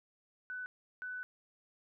sine tone bursts at uneven times, 1497 Hz, F#6, 20 cents sharp, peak -39 dBFS, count 2, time 0.5-0.66 / 1.02-1.23 s, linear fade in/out 0 ms, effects none

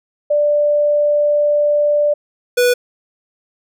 sine / square tone pair in turn, 589 / 490.7 Hz, D5 / B4, +5 / -11 cents, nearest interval minor third, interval 316 cents, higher first, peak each -11 dBFS, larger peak neither, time 0.3-2.14 / 2.57-2.74 s, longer first, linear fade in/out 10 ms, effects none

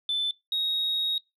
sine tone pair in turn, 3520 / 3769 Hz, A7 / A#7, 0 / +18 cents, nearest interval minor second, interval 118 cents, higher second, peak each -23 dBFS, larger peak neither, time 0.09-0.31 / 0.52-1.18 s, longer second, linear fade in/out 2 ms, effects noise-tail reverb RT60 0.2 s tail -23 dB re dry + tanh soft clip ceiling -21 dBFS

